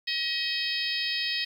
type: harmonic tone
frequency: 635 Hz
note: D#5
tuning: 35 cents sharp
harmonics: 3 / 4 / 5 / 6 / 7 / 8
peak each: -34 / -34 / -34 / -34 / -34 / -34 dBFS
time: 0.07-1.45 s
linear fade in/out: 10 ms
effects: 9-bit